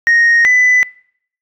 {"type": "tone pair in turn", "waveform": "sine", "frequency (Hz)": [1864.7, 1997.3], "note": ["A#6", "B6"], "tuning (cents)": [0, 19], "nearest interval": "minor second", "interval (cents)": 119, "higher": "second", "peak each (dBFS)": -5, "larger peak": "neither", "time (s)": [[0.07, 0.45], [0.45, 0.83]], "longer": "neither", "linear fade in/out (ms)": 0, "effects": ["noise-tail reverb RT60 0.6 s tail -24 dB re dry", "tanh soft clip ceiling -5 dBFS"]}